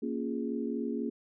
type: chord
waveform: sine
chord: Bb minor seventh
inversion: none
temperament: equal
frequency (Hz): 233.1 / 277.2 / 349.2 / 415.3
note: Bb3 / Db4 / F4 / Ab4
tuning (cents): 0 / 0 / 0 / 0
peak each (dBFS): -34 / -36 / -39 / -38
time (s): 0.02-1.1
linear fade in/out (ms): 10
effects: none